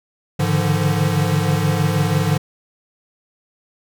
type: tone cluster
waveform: square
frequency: 103.2 / 145.2 / 151.4 / 170.5 Hz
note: G#2 / D3 / D#3 / F3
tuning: -10 / -19 / -47 / -41 cents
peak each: -22 dBFS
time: 0.39-2.38 s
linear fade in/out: 10 ms
effects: none